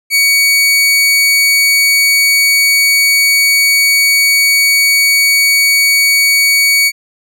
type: tone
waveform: sawtooth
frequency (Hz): 2250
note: C#7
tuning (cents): +25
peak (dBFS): -4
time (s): 0.1-6.92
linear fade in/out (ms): 50
effects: none